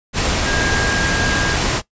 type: tone in noise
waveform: sine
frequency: 1622 Hz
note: G#6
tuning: 41 cents flat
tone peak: -20 dBFS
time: 0.44-1.57 s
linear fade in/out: 50 ms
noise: pink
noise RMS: -18 dBFS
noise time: 0.13-1.82 s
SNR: -5 dB
effects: noise-tail reverb RT60 0.1 s tail -17 dB re dry + resampled to 16000 Hz